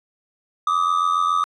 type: ring-modulated tone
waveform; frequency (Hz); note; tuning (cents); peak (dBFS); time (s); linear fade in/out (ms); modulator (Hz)
triangle; 1214; D#6; -43; -12; 0.67-1.44; 0; 43.6
effects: resampled to 24000 Hz